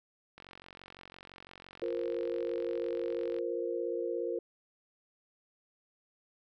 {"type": "click train", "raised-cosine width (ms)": 0.3, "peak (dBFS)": -33, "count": 139, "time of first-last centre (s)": [0.38, 3.387], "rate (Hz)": 45.9}
{"type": "chord", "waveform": "sine", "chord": "F suspended fourth", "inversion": "none", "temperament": "equal", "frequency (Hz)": [349.2, 466.2, 523.3], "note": ["F4", "Bb4", "C5"], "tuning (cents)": [0, 0, 0], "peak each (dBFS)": [-36, -35, -38], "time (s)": [1.82, 4.39], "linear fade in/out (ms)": 2}
{"effects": []}